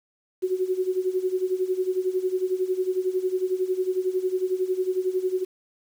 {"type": "tone with tremolo", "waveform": "sine", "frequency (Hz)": 371, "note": "F#4", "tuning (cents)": 5, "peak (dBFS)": -19, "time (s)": [0.42, 5.45], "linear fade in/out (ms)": 20, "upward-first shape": "sine", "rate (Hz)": 11, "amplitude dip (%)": 80, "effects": ["8-bit"]}